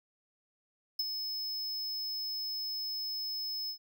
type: tone with ADSR envelope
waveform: square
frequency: 5200 Hz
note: E8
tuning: 24 cents flat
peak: -28 dBFS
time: 0.99-3.78 s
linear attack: 6 ms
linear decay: 31 ms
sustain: -7 dB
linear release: 87 ms
effects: none